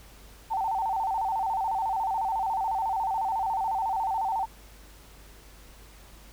sine tone with vibrato, 830.6 Hz, G#5, in tune, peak -25 dBFS, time 0.5-4.46 s, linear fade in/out 20 ms, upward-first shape square, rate 14 Hz, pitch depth 130 cents each way, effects added 50 Hz sine -50 dBFS peak until 6.32 s + pink hiss -53 dBFS RMS until 6.32 s

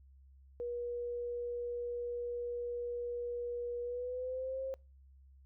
sine tone with pitch glide, 481.4 to 531.1 Hz, B4 to C5, -44 to +26 cents, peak -36 dBFS, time 0.6-4.74 s, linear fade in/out 0 ms, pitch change +170 cents, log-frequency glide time 3.82-4.61 s, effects noise-tail reverb RT60 0.3 s tail -26 dB re dry + added 67 Hz sine -57 dBFS peak until 5.45 s

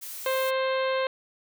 blue noise, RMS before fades -38 dBFS, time 0.01-0.51 s, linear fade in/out 20 ms
harmonic tone, 526 Hz, C5, 9 cents sharp, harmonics 1 / 2 / 3 / 4 / 5 / 6 / 7 / 8, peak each -25 / -31 / -35 / -37 / -39 / -41 / -42 / -43 dBFS, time 0.26-1.07 s, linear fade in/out 2 ms
effects none

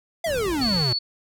square exponential sweep, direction down, 698.5 to 115.5 Hz, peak -23 dBFS, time 0.24-0.93 s, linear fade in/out 5 ms
brown noise, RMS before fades -30 dBFS, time 0.26-0.83 s, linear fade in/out 10 ms
sine tone, 4435 Hz, C#8, in tune, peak -22 dBFS, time 0.61-0.99 s, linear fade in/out 10 ms
effects high-pass 60 Hz 12 dB/octave

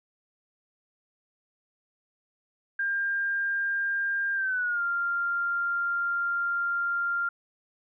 sine tone with pitch glide, 1600 to 1392.9 Hz, G6 to F6, +35 to -5 cents, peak -25 dBFS, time 2.79-7.29 s, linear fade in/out 5 ms, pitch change -240 cents, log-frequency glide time 4.34-4.82 s, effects none

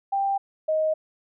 sine tone pair in turn, 789 / 626.2 Hz, G5 / D#5, +11 / +11 cents, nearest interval major third, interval 400 cents, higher first, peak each -21 / -20 dBFS, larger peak second, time 0.12-0.38 / 0.68-0.94 s, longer neither, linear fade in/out 10 ms, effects none

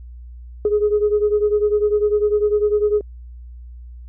sine beating tone pair, 416 / 426 Hz, G#4 / G#4, +3 / +44 cents, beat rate 10 Hz, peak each -15 / -19 dBFS, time 0.65-3.01 s, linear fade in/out 2 ms, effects tanh soft clip ceiling -8 dBFS + added 60 Hz sine -34 dBFS peak until 4.08 s

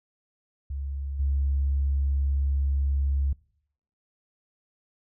sine tone with level steps, 69.3 Hz, C#2, in tune, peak -29 / -21 dBFS, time 0.7-3.33 s, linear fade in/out 5 ms, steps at 1.19 s, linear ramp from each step 10 ms, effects noise-tail reverb RT60 0.7 s tail -24 dB re dry + tanh soft clip ceiling -17 dBFS

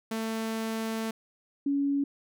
sawtooth / sine tone pair in turn, 223 / 281.1 Hz, A3 / C#4, +23 / +24 cents, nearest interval major third, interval 401 cents, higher second, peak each -26 / -24 dBFS, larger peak second, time 0.11-1.11 / 1.66-2.04 s, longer first, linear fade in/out 5 ms, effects none

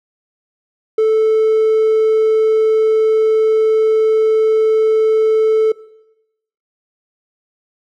triangle tone, 438.5 Hz, A4, 6 cents flat, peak -7 dBFS, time 0.98-5.72 s, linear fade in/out 5 ms, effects noise-tail reverb RT60 0.9 s tail -21 dB re dry + tanh soft clip ceiling -4 dBFS

